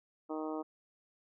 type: harmonic tone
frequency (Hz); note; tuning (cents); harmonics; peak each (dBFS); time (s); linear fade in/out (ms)
155.9; D#3; +4; 2 / 3 / 4 / 5 / 6 / 7 / 8; -38 / -42 / -44 / -46 / -48 / -49 / -50; 0.29-0.63; 20
effects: none